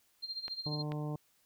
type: tone with tremolo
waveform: sine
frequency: 4186 Hz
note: C8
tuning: in tune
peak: -35 dBFS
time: 0.22-0.83 s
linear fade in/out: 20 ms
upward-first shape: sine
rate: 14 Hz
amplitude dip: 80%
type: clicks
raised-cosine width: 0.3 ms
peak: -27 dBFS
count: 2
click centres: 0.481 / 0.92 s
type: harmonic tone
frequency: 150 Hz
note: D3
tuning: 37 cents sharp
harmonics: 1 / 2 / 3 / 4 / 5 / 6 / 7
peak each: -36 / -42 / -46 / -48 / -50 / -52 / -53 dBFS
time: 0.66-1.16 s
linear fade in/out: 2 ms
effects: white hiss -71 dBFS RMS until 1.45 s